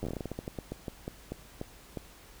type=slowing click train; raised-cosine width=2 ms; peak=-22 dBFS; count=20; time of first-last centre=0.03-1.973 s; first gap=10 ms; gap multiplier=1.22; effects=added 50 Hz sine -57 dBFS peak until 2.4 s + pink hiss -54 dBFS RMS until 2.4 s